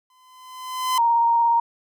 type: tone with exponential growth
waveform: 45% pulse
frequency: 1021 Hz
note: C6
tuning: 43 cents flat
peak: -17 dBFS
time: 0.1-0.98 s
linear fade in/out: 2 ms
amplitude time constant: 190 ms
type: tone with vibrato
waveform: sine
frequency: 932.3 Hz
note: A#5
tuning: in tune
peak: -15 dBFS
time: 0.98-1.6 s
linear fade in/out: 5 ms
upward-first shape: square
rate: 17 Hz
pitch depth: 9 cents each way
effects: none